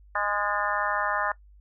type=harmonic tone with a mistuned harmonic; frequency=206 Hz; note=G#3; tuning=14 cents flat; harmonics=3 / 4 / 5 / 6 / 7 / 8 / 9; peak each=-33 / -32 / -31 / -31 / -32 / -35 / -32 dBFS; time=0.15-1.32 s; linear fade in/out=5 ms; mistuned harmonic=9; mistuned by=-62 cents; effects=noise-tail reverb RT60 0.1 s tail -19 dB re dry + added 50 Hz sine -50 dBFS peak until 1.6 s